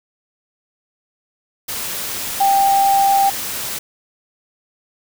sine tone in noise, 789 Hz, G5, 11 cents sharp, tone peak -11 dBFS, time 2.4-3.3 s, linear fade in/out 10 ms, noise white, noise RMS -25 dBFS, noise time 1.68-3.79 s, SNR +11 dB, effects none

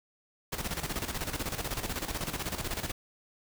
pink noise with tremolo, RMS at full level -33 dBFS, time 0.52-2.92 s, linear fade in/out 10 ms, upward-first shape square, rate 16 Hz, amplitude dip 65%, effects none

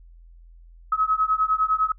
sine beating tone pair, 1276 / 1285.9 Hz, D#6 / E6, +43 / -43 cents, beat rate 9.9 Hz, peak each -22 dBFS, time 0.92-1.92 s, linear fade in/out 5 ms, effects noise-tail reverb RT60 0.1 s tail -24 dB re dry + added 42 Hz sine -45 dBFS peak until 1.98 s

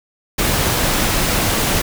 pink noise, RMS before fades -17 dBFS, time 0.38-1.82 s, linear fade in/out 10 ms, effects none

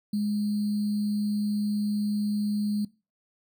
sine tone with sample-and-hold, 207.8 Hz, G#3, 1 cent sharp, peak -24 dBFS, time 0.13-2.85 s, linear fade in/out 5 ms, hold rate 4410 Hz, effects noise-tail reverb RT60 0.3 s tail -21 dB re dry

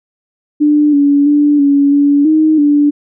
sine tone with pitch steps, 297 / 284.9 / 292.7 / 282.3 / 285.9 / 312.2 / 291.5 Hz, D4 / C#4 / D4 / C#4 / D4 / D#4 / D4, +20 / +48 / -6 / +32 / -46 / +6 / -13 cents, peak -6 dBFS, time 0.6-2.91 s, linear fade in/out 20 ms, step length 330 ms, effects none

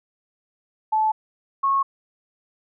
sine tone pair in turn, 869 / 1094.9 Hz, A5 / C#6, -22 / -22 cents, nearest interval major third, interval 400 cents, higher second, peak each -17 dBFS, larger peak neither, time 0.92-1.12 / 1.63-1.83 s, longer neither, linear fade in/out 10 ms, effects none

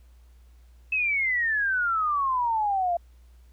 sine exponential sweep, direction down, 2614 to 677 Hz, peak -22 dBFS, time 0.92-2.97 s, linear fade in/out 5 ms, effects added 60 Hz sine -50 dBFS peak until 3.52 s + pink hiss -67 dBFS RMS until 3.52 s

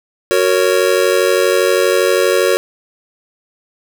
square chord, F# major, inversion none, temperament just, 370 / 462.5 / 555 Hz, F#4 / A#4 / C#5, 0 / -14 / +2 cents, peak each -16 dBFS, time 0.31-2.57 s, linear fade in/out 0 ms, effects 7-bit

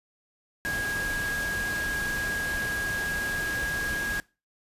sine tone in noise, 1642 Hz, G#6, 20 cents flat, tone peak -28 dBFS, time 0.65-4.2 s, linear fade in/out 0 ms, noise pink, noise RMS -35 dBFS, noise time 0.65-4.2 s, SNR +4 dB, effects noise-tail reverb RT60 0.3 s tail -22 dB re dry + resampled to 32000 Hz

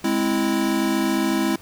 square chord, Ab augmented, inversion none, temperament equal, 207.7 / 261.6 / 329.6 Hz, Ab3 / C4 / E4, 0 / 0 / 0 cents, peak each -25 / -25 / -23 dBFS, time 0.04-1.56 s, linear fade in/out 5 ms, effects pink hiss -47 dBFS RMS until 1.61 s

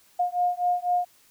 sine beating tone pair, 711 / 715 Hz, F5 / F5, +31 / +41 cents, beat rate 4 Hz, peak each -25 dBFS, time 0.19-1.05 s, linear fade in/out 10 ms, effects white hiss -59 dBFS RMS until 1.3 s

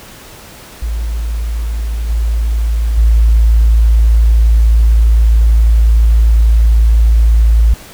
sine tone with level steps, 55.8 Hz, A1, 25 cents sharp, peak -14 / -10 / -4 dBFS, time 0.82-7.74 s, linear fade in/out 5 ms, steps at 2.09 / 2.97 s, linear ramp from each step 10 ms, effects tanh soft clip ceiling 0 dBFS + pink hiss -35 dBFS RMS until 7.93 s

